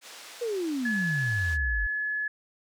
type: band-pass noise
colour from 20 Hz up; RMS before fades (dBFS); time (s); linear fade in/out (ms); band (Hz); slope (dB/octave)
white; -46; 0.01-1.58; 50; 440 to 6100; 12
type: exponential sweep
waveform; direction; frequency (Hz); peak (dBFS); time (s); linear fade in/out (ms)
sine; down; 493.9 to 45.73; -27; 0.41-1.87; 10
type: tone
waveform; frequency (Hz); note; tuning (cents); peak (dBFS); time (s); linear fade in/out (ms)
sine; 1707; G#6; +47; -27; 0.85-2.28; 5
effects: none